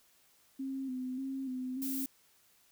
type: tone with vibrato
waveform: sine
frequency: 261.6 Hz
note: C4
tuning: in tune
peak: -35 dBFS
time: 0.59-2.06 s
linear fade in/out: 10 ms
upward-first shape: square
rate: 1.7 Hz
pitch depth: 42 cents each way
type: noise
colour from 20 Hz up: violet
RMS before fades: -39 dBFS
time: 1.82-2.06 s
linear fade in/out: 0 ms
effects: white hiss -67 dBFS RMS until 2.71 s